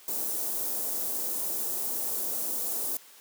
white band-stop noise, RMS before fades -31 dBFS, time 0.08-2.97 s, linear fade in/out 2 ms, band 590 to 9400 Hz, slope 12 dB/octave, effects white hiss -53 dBFS RMS until 3.2 s + high-pass 300 Hz 12 dB/octave

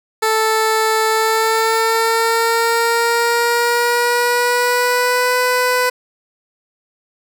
15% pulse tone with pitch glide, 440 to 499.6 Hz, A4 to B4, 0 to +20 cents, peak -7 dBFS, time 0.22-5.9 s, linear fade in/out 10 ms, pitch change +220 cents, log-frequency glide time 1.08-5.37 s, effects none

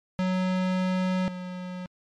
square tone pair in turn, 185 / 181.82 Hz, F#3 / F#3, 0 / -30 cents, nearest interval unison, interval 30 cents, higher first, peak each -24 / -34 dBFS, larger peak first, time 0.19-1.28 / 1.28-1.86 s, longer first, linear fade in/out 0 ms, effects low-pass 4000 Hz 12 dB/octave + MP3 64 kbps

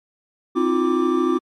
triangle tone cluster, 262.1 / 321.6 / 354.9 / 1174 Hz, C4 / E4 / F4 / D6, +3 / -43 / +28 / -1 cents, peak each -20 / -20 / -18 / -24 dBFS, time 0.55-1.39 s, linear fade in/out 20 ms, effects MP3 64 kbps

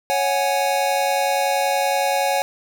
square chord, C# suspended fourth, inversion none, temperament equal, 554.4 / 740 / 830.6 Hz, C#5 / F#5 / G#5, 0 / 0 / 0 cents, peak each -23 dBFS, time 0.1-2.42 s, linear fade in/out 0 ms, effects none

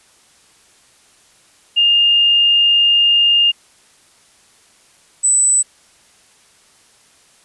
sine tone pair in turn, 2821 / 7979 Hz, F7 / B8, +17 / +17 cents, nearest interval octave + tritone, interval 1800 cents, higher second, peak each -9 / -10 dBFS, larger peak first, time 1.76-3.52 / 5.23-5.63 s, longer first, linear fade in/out 20 ms, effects white hiss -51 dBFS RMS until 7.44 s + resampled to 24000 Hz

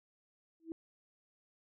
sine tone with exponential growth, 326.3 Hz, E4, 18 cents flat, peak -34 dBFS, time 0.6-0.72 s, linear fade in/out 1 ms, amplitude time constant 25 ms, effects none

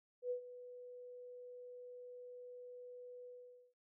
sine tone with ADSR envelope, 493.9 Hz, B4, in tune, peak -35 dBFS, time 0.22-3.74 s, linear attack 86 ms, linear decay 98 ms, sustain -15 dB, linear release 480 ms, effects none

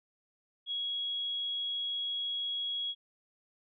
sine tone, 3322 Hz, G#7, in tune, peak -32 dBFS, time 0.66-2.95 s, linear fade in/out 50 ms, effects none

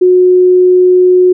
sine tone, 364.4 Hz, F#4, 26 cents flat, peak -3 dBFS, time 0.01-1.33 s, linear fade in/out 10 ms, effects none

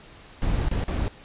brown noise with dropouts, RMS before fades -24 dBFS, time 0.42-1.08 s, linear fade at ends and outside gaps 0 ms, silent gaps 0.684-0.714 / 0.839-0.882 s, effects pink hiss -48 dBFS RMS until 1.24 s + resampled to 8000 Hz

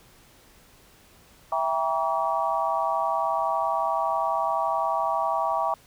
sine chord, E diminished seventh, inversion none, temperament just, 659.3 / 791.1 / 949.3 / 1139.2 Hz, E5 / G5 / Bb5 / Db6, 0 / +16 / +31 / +47 cents, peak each -28 dBFS, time 1.52-5.74 s, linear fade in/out 2 ms, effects pink hiss -55 dBFS RMS until 5.86 s

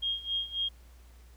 sine tone with tremolo, 3243 Hz, G#7, 42 cents flat, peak -27 dBFS, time 0.02-0.69 s, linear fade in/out 10 ms, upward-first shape sine, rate 3.7 Hz, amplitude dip 85%, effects added 60 Hz sine -51 dBFS peak until 1.36 s + pink hiss -63 dBFS RMS until 1.36 s

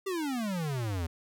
square exponential sweep, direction down, 399.7 to 79.2 Hz, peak -31 dBFS, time 0.06-1.07 s, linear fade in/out 10 ms, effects none

